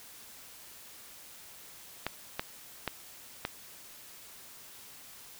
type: clicks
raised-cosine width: 0.3 ms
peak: -15 dBFS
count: 4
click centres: 2.066 / 2.395 / 2.877 / 3.451 s
effects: white hiss -51 dBFS RMS until 5.39 s